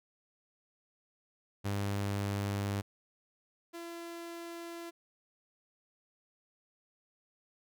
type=tone pair in turn; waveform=sawtooth; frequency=100.5 / 338.9 Hz; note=G2 / E4; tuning=+44 / +48 cents; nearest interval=octave + major sixth; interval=2104 cents; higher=second; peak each=-28 / -38 dBFS; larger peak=first; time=1.64-2.82 / 3.73-4.91 s; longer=neither; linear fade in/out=20 ms; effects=none